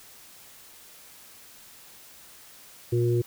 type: harmonic tone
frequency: 119.2 Hz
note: A#2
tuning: 39 cents sharp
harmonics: 1 / 3 / 4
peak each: -23 / -24 / -35 dBFS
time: 2.92-3.22 s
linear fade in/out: 10 ms
effects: white hiss -50 dBFS RMS until 3.26 s